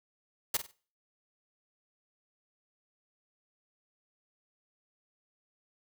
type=noise with echo; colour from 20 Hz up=white; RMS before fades=-28 dBFS; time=0.54-0.57 s; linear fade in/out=5 ms; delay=48 ms; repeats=3; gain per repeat=-11 dB; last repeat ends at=0.714 s; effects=noise-tail reverb RT60 0.4 s tail -21 dB re dry